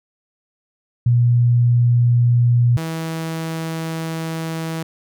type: tone pair in turn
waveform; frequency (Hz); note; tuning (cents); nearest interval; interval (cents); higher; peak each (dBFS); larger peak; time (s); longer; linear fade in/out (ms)
sine / sawtooth; 120.4 / 162.34; B2 / E3; -44 / -26; perfect fourth; 518; second; -11 / -19; first; 1.06-2.77 / 2.77-4.83; second; 5
effects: none